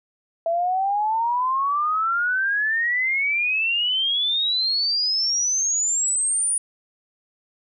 sine exponential sweep, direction up, 659.3 to 9700 Hz, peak -19 dBFS, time 0.46-6.58 s, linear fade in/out 2 ms, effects none

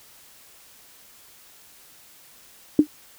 sine tone with exponential decay, 300 Hz, D4, 37 cents sharp, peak -6 dBFS, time 2.79-2.87 s, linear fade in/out 2 ms, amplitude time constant 16 ms, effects white hiss -51 dBFS RMS until 3.18 s

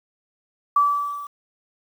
sine tone with level ramp, 1155 Hz, D6, 29 cents flat, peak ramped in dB -12 to -32 dBFS, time 0.76-1.27 s, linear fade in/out 5 ms, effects 8-bit

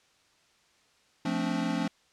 square chord, D minor seventh, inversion first, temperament equal with one note detuned, 174.61 / 220 / 261.6 / 288.1 Hz, F3 / A3 / C4 / D4, 0 / 0 / 0 / -33 cents, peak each -34 dBFS, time 1.25-1.88 s, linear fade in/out 5 ms, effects white hiss -65 dBFS RMS until 2.12 s + low-pass 6000 Hz 12 dB/octave

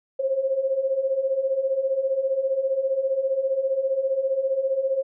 sine beating tone pair, 523 / 538 Hz, C5 / C5, -1 / +48 cents, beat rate 15 Hz, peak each -27 / -22 dBFS, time 0.19-5.03 s, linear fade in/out 10 ms, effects none

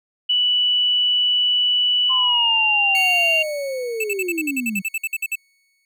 sine tone with pitch glide, 2960 to 2778 Hz, F#7 to F7, 0 to -10 cents, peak -15 dBFS, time 0.29-3.43 s, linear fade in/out 10 ms, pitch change -110 cents, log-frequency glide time 2.16-2.6 s
sine linear sweep, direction down, 1045 to 184.4 Hz, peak -23 dBFS, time 2.09-4.82 s, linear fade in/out 20 ms
sawtooth tone with exponential decay, 2217 Hz, C#7, in tune, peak -21 dBFS, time 2.95-5.85 s, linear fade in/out 1 ms, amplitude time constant 630 ms
square tone bursts, 2637 Hz, E7, in tune, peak -21 dBFS, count 15, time 4-5.356 s, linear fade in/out 5 ms, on 40 ms, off 54 ms
effects none

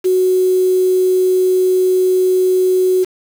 sine tone with quantisation, 370 Hz, F#4, in tune, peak -10 dBFS, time 0.04-3.05 s, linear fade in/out 20 ms, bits 5, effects none

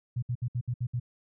sine tone bursts, 121.7 Hz, B2, 25 cents flat, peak -27 dBFS, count 7, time 0.16-0.999 s, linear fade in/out 10 ms, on 65 ms, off 64 ms, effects none

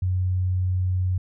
sine tone, 91.9 Hz, F#2, 11 cents flat, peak -20 dBFS, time 0.02-1.18 s, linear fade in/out 5 ms, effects none

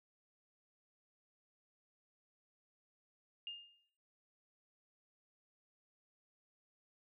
sine tone with exponential decay, 2822 Hz, F7, 17 cents sharp, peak -40 dBFS, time 3.47-3.89 s, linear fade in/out 1 ms, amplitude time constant 91 ms, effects noise-tail reverb RT60 0.7 s tail -24 dB re dry

